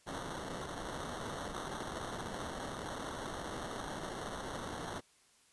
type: noise with sample-and-hold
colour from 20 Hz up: blue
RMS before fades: -42 dBFS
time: 0.06-5.01 s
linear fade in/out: 20 ms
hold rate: 2450 Hz
effects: white hiss -67 dBFS RMS until 5.52 s + resampled to 24000 Hz